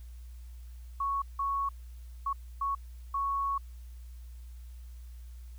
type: tone bursts at uneven times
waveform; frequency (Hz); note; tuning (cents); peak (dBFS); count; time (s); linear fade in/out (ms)
sine; 1108.7; C#6; 0; -28; 5; 1-1.22 / 1.39-1.69 / 2.26-2.33 / 2.61-2.75 / 3.14-3.58; 5
effects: added 60 Hz sine -43 dBFS peak until 5.58 s + white hiss -65 dBFS RMS until 5.58 s